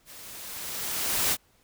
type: noise with level ramp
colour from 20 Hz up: white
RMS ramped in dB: -47 to -23 dBFS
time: 0.05-1.37 s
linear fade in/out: 50 ms
effects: pink hiss -64 dBFS RMS until 1.63 s